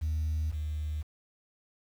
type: tone pair in turn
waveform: sine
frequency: 77.78 / 76.31 Hz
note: D#2 / D#2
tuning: 0 / -33 cents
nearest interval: unison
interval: 33 cents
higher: first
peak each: -26 / -30 dBFS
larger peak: first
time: 0.01-0.52 / 0.52-1.03 s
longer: neither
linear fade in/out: 20 ms
effects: tanh soft clip ceiling -25 dBFS + 9-bit